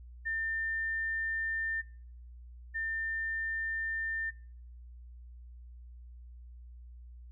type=tone pair in turn; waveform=sine; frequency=1800 / 1800 Hz; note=A6 / A6; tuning=+39 / +39 cents; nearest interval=unison; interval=0 cents; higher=neither; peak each=-31 / -32 dBFS; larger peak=first; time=0.25-1.82 / 2.74-4.31 s; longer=neither; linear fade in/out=20 ms; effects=noise-tail reverb RT60 0.6 s tail -26 dB re dry + added 60 Hz sine -47 dBFS peak until 7.31 s

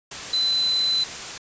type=tone in noise; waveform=sine; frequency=4029 Hz; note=B7; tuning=34 cents sharp; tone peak=-19 dBFS; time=0.33-1.04 s; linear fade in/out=5 ms; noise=white; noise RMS=-33 dBFS; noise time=0.11-1.38 s; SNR=+11 dB; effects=resampled to 16000 Hz

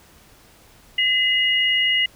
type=tone pair together; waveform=sine; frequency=2031 / 2872 Hz; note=B6 / F7; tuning=+48 / +48 cents; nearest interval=tritone; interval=600 cents; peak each=-20 / -18 dBFS; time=0.98-2.06 s; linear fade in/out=5 ms; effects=pink hiss -51 dBFS RMS until 2.15 s

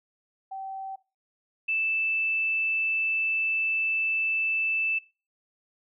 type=tone pair in turn; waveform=sine; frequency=772 / 2640 Hz; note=G5 / E7; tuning=-27 / +2 cents; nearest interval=octave + major sixth; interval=2129 cents; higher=second; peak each=-33 / -24 dBFS; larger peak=second; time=0.51-0.96 / 1.68-4.99 s; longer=second; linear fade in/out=10 ms; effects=noise-tail reverb RT60 0.3 s tail -19 dB re dry

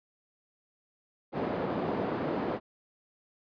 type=band-pass noise; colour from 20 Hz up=white; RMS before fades=-32 dBFS; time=1.32-2.6 s; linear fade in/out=50 ms; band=150 to 560 Hz; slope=12 dB/octave; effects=resampled to 11025 Hz

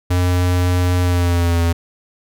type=tone with pitch glide; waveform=square; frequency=89.6 to 84.62 Hz; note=F2 to E2; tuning=+45 to +46 cents; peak=-14 dBFS; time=0.1-1.73 s; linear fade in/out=10 ms; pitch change=-99 cents; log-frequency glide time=1.01-1.61 s; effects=none

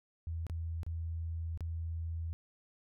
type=tone with dropouts; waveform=sine; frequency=82.41 Hz; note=E2; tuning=in tune; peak=-35 dBFS; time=0.27-2.33 s; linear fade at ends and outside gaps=0 ms; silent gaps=0.467-0.498 / 0.832-0.865 / 1.575-1.607 s; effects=none

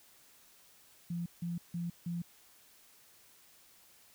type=tone bursts; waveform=sine; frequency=171.9 Hz; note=F3; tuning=27 cents flat; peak=-34 dBFS; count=4; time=1.1-2.22 s; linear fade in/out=5 ms; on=160 ms; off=160 ms; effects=white hiss -62 dBFS RMS until 4.14 s

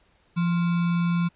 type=tone with sample-and-hold; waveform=sine; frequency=172 Hz; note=F3; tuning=26 cents flat; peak=-20 dBFS; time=0.36-1.29 s; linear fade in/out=20 ms; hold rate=1225 Hz; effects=pink hiss -63 dBFS RMS until 1.35 s + resampled to 8000 Hz

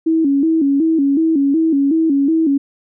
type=tone with vibrato; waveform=sine; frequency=300.1 Hz; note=D4; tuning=38 cents sharp; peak=-11 dBFS; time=0.06-2.58 s; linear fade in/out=10 ms; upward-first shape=square; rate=2.7 Hz; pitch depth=130 cents each way; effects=none

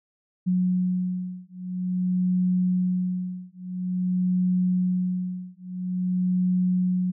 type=beating tone pair; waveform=sine; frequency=181.9 / 182.39 Hz; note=F#3 / F#3; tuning=-29 / -25 cents; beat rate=0.49 Hz; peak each=-25 dBFS; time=0.46-7.12 s; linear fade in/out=20 ms; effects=none

